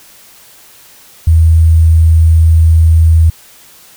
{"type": "tone with sample-and-hold", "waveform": "sine", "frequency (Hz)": 81.2, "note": "E2", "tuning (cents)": -26, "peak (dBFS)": -3, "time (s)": [1.27, 3.3], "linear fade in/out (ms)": 5, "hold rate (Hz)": 8820, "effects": ["white hiss -40 dBFS RMS until 3.96 s"]}